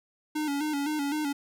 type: tone with vibrato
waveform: square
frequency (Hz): 293.7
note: D4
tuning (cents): 0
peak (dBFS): -28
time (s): 0.35-1.33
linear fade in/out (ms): 10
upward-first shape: square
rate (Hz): 3.9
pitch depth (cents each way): 66
effects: none